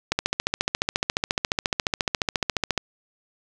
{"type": "click train", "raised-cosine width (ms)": 0.2, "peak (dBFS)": -4, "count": 39, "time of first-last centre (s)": [0.12, 2.777], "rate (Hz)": 14.3, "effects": []}